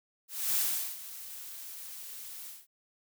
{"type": "noise with ADSR envelope", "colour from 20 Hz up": "blue", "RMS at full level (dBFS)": -28, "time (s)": [0.28, 2.67], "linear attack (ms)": 280, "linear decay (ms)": 400, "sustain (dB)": -16, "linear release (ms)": 200, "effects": []}